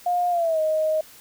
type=tone with pitch glide; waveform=sine; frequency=710 to 625.3 Hz; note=F5 to D#5; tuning=+28 to +8 cents; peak=-19 dBFS; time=0.06-1.01 s; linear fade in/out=5 ms; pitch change=-220 cents; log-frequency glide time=0.3-0.6 s; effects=white hiss -48 dBFS RMS until 1.2 s